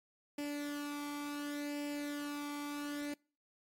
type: tone with flanger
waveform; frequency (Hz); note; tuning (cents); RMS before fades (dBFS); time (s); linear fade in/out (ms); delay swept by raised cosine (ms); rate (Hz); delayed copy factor
sawtooth; 290.6; D4; -18; -40; 0.38-3.14; 5; 0.39 to 0.89; 0.69; +0.6
effects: noise-tail reverb RT60 0.4 s tail -26 dB re dry + MP3 64 kbps

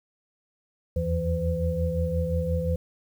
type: tone cluster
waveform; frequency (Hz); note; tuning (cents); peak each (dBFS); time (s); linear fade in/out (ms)
sine; 80.1 / 85.8 / 165.8 / 509; E2 / F2 / E3 / C5; -49 / -30 / +10 / -48; -29; 0.96-2.76; 5
effects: 9-bit

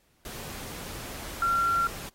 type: tone in noise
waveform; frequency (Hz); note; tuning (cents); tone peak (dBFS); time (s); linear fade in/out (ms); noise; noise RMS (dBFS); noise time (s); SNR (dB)
sine; 1371; F6; -32; -22; 1.42-1.87; 2; pink; -40; 0.25-2.09; +15
effects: pink hiss -67 dBFS RMS until 2.14 s + AAC 48 kbps

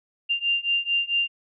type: beating tone pair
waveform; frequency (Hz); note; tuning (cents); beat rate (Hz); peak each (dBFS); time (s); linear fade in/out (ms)
sine; 2787 / 2791.5; F7 / F7; -4 / -1; 4.5; -25 / -24; 0.29-1.28; 20
effects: none

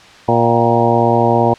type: harmonic tone with a mistuned harmonic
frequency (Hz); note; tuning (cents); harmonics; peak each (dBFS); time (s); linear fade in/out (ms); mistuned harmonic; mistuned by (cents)
117.6; A#2; +16; 1 / 2 / 3 / 4 / 5 / 6 / 7 / 8; -18 / -18 / -18 / -18 / -18 / -18 / -18 / -18; 0.28-1.54; 5; 7; -58
effects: white hiss -40 dBFS RMS until 1.58 s + low-pass 4000 Hz 12 dB/octave

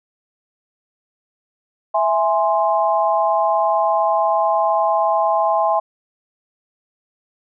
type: chord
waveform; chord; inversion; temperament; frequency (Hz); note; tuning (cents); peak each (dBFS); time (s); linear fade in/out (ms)
sine; E augmented; none; equal; 659.3 / 830.6 / 1046.5; E5 / G#5 / B#5; 0 / 0 / 0; -18 / -18 / -20; 1.94-5.8; 10
effects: none

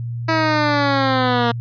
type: linear sweep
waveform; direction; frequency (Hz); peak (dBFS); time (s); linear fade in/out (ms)
10% pulse; down; 325.2 to 233.1; -7; 0.28-1.52; 10
effects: added 118 Hz sine -23 dBFS peak until 1.6 s + resampled to 11025 Hz

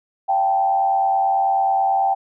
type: tone with frequency modulation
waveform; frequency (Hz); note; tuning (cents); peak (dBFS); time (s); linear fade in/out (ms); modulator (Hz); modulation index
sine; 780; G5; -9; -15; 0.28-2.15; 20; 89.2; 0.66
effects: none

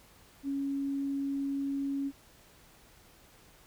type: tone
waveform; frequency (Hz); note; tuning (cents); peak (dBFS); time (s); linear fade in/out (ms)
sine; 277.2; C#4; 0; -30; 0.43-2.12; 50
effects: pink hiss -59 dBFS RMS until 3.66 s

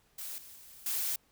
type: noise with level steps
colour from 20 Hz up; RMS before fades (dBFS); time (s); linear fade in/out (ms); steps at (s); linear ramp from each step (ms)
blue; -41 / -51 / -53 / -33; 0.18-1.16; 5; 0.38 / 0.56 / 0.86; 2
effects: pink hiss -69 dBFS RMS until 1.31 s

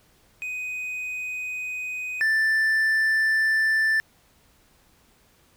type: tone pair in turn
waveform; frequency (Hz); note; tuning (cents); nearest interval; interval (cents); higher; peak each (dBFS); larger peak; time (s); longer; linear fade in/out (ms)
triangle; 2500 / 1767.8; D#7 / A6; +8 / +8; tritone; 600; first; -27 / -17; second; 0.42-2.21 / 2.21-4; neither; 0
effects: pink hiss -60 dBFS RMS until 5.56 s

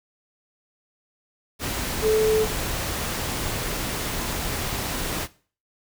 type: tone in noise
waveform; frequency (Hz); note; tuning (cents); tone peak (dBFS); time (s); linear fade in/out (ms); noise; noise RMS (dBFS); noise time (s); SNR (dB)
sine; 435.1; A4; -19; -17; 2.01-2.47; 50; pink; -28; 1.59-5.28; +8
effects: noise-tail reverb RT60 0.4 s tail -18 dB re dry

